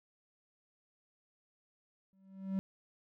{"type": "tone with exponential growth", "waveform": "triangle", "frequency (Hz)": 192.2, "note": "G3", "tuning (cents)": -34, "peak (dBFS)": -27, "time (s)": [2.13, 2.59], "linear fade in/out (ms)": 0, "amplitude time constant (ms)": 100, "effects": []}